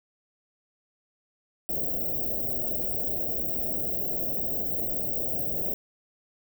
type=band-stop noise; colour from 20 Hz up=white; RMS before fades=-29 dBFS; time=1.69-5.74 s; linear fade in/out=0 ms; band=710 to 16000 Hz; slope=96 dB/octave; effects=none